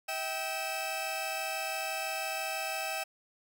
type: tone cluster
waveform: sawtooth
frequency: 642 / 779 / 2614 Hz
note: E5 / G5 / E7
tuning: -46 / -11 / -15 cents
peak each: -35 / -33 / -34 dBFS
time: 0.08-3.04 s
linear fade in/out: 10 ms
effects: none